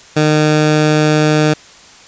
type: tone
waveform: 15% pulse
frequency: 152.8 Hz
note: D#3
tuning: 31 cents flat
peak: -3 dBFS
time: 0.16-1.54 s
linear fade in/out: 10 ms
effects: white hiss -40 dBFS RMS until 2.07 s + resampled to 16000 Hz